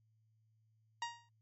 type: tone with exponential decay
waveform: sawtooth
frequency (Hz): 941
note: A#5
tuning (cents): +16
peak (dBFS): -31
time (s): 1.02-1.29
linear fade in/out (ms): 2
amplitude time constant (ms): 58
effects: added 110 Hz sine -70 dBFS peak until 1.41 s + MP3 32 kbps